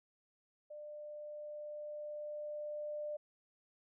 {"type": "tone with level ramp", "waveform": "sine", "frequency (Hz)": 597, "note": "D5", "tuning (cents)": 28, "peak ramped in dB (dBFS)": [-46, -38], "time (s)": [0.7, 3.17], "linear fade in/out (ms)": 10, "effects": []}